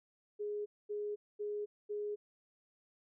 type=tone bursts; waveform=sine; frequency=415.8 Hz; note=G#4; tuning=2 cents sharp; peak=-36 dBFS; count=4; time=0.39-2.16 s; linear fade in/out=20 ms; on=270 ms; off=230 ms; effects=none